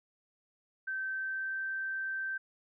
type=tone with pitch glide; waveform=sine; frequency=1548 to 1557.9 Hz; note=G6 to G6; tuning=-22 to -11 cents; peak=-33 dBFS; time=0.87-2.38 s; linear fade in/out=10 ms; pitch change=+11 cents; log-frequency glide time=1.11-1.6 s; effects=none